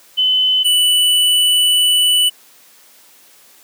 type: tone pair in turn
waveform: sine / square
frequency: 3026 / 2972 Hz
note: F#7 / F#7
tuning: +38 / +7 cents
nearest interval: unison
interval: 31 cents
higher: first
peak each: -11 dBFS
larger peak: neither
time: 0.17-0.64 / 0.64-2.3 s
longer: second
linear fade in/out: 20 ms
effects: white hiss -47 dBFS RMS until 3.63 s + high-pass 200 Hz 12 dB/octave